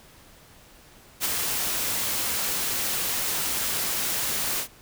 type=noise with ADSR envelope; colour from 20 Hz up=white; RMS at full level=-23 dBFS; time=1.2-4.68 s; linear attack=52 ms; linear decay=6 ms; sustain=-4 dB; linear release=91 ms; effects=pink hiss -52 dBFS RMS until 4.81 s